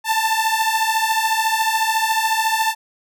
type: beating tone pair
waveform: sawtooth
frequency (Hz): 880 / 894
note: A5 / A5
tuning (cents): 0 / +27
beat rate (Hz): 14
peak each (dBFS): -16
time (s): 0.04-2.75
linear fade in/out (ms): 50
effects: none